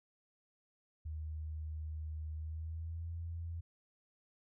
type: tone with pitch glide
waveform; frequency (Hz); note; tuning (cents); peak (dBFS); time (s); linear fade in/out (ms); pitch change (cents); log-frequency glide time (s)
sine; 77.78 to 83.85; D#2 to E2; 0 to +30; -39; 1.05-3.61; 10; +130; 2.36-3.1
effects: none